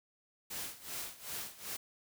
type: noise with tremolo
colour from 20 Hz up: white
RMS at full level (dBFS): -40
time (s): 0.5-1.77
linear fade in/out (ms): 10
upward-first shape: sine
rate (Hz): 2.6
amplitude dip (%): 85
effects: none